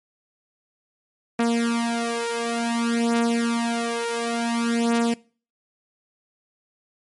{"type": "beating tone pair", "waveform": "sawtooth", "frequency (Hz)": [233.1, 233.66], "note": ["A#3", "A#3"], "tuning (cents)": [0, 4], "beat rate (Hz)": 0.56, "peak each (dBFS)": [-20, -20], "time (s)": [1.39, 5.14], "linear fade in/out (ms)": 5, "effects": ["noise-tail reverb RT60 0.4 s tail -23 dB re dry", "MP3 48 kbps"]}